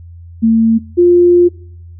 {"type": "tone pair in turn", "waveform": "sine", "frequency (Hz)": [225.5, 351.4], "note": ["A3", "F4"], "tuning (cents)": [43, 11], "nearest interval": "minor sixth", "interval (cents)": 768, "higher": "second", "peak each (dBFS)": [-6, -4], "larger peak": "second", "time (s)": [[0.42, 0.79], [0.97, 1.49]], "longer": "second", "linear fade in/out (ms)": 20, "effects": ["noise-tail reverb RT60 0.7 s tail -24 dB re dry", "added 85 Hz sine -31 dBFS peak until 1.99 s"]}